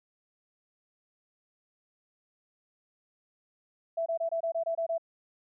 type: tone bursts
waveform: sine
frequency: 663 Hz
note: E5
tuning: 10 cents sharp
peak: -27 dBFS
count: 9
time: 3.97-4.981 s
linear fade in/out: 10 ms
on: 91 ms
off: 24 ms
effects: none